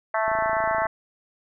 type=harmonic tone; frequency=220 Hz; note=A3; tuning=in tune; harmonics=3 / 4 / 5 / 6 / 7 / 8 / 9; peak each=-25 / -27 / -29 / -31 / -32 / -33 / -34 dBFS; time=0.14-0.87 s; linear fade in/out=5 ms
type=click train; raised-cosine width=2 ms; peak=-26 dBFS; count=17; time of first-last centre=0.28-0.856 s; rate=27.8 Hz
effects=none